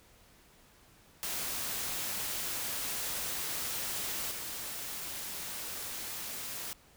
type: noise with level steps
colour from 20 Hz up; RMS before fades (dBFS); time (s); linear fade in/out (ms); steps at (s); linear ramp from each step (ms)
white; -36 / -40; 1.23-6.73; 0; 4.31; 5
effects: pink hiss -61 dBFS RMS until 6.96 s